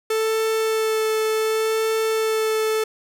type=tone with vibrato; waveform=45% pulse; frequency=440 Hz; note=A4; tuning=in tune; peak=-19 dBFS; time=0.1-2.84 s; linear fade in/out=5 ms; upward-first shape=sine; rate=0.68 Hz; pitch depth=11 cents each way; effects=none